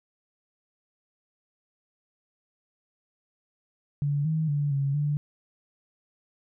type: tone with pitch steps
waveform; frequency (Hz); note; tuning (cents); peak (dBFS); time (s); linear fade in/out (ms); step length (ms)
sine; 143.9 / 158.1 / 145 / 138.9 / 146.8; D3 / D#3 / D3 / C#3 / D3; -35 / +28 / -22 / +4 / 0; -23; 4.02-5.17; 0; 230
effects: none